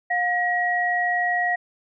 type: tone pair together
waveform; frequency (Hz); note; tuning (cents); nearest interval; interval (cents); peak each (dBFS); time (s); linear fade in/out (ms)
sine; 713 / 1903.5; F5 / A#6; +36 / +36; octave + perfect fourth; 1700; -23 / -22; 0.1-1.56; 10
effects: none